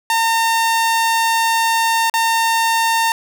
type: tone with dropouts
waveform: sawtooth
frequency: 910 Hz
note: A#5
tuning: 42 cents flat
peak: -10 dBFS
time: 0.1-3.12 s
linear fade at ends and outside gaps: 1 ms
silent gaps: 2.098-2.139 s
effects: none